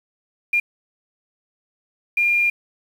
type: tone bursts at uneven times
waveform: sine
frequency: 2406 Hz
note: D7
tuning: 41 cents sharp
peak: -15 dBFS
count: 2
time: 0.53-0.6 / 2.17-2.5 s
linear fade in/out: 5 ms
effects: 7-bit